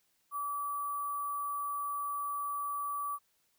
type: tone with sample-and-hold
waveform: sine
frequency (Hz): 1150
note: D6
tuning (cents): -37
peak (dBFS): -33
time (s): 0.31-3.19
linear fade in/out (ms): 50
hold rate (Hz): 11025
effects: white hiss -74 dBFS RMS until 3.58 s